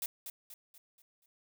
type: noise with echo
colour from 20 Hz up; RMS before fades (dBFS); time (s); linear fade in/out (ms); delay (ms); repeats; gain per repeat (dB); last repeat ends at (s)
blue; -36; 0.02-0.06; 2; 240; 5; -7; 1.26
effects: none